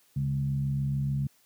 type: tone with frequency modulation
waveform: sine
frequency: 138.9 Hz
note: C#3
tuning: 4 cents sharp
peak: -25 dBFS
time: 0.16-1.27 s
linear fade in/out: 5 ms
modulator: 66.9 Hz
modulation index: 0.58
effects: white hiss -64 dBFS RMS until 1.45 s + high-pass 80 Hz 12 dB/octave